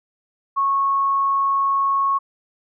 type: tone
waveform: sine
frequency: 1100 Hz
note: C#6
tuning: 14 cents flat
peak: -16 dBFS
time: 0.56-2.19 s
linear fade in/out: 20 ms
effects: none